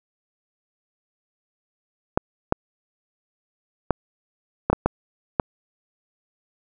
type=clicks; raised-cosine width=1 ms; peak=-3 dBFS; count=7; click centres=2.175 / 2.524 / 3.907 / 4.7 / 4.73 / 4.86 / 5.398 s; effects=none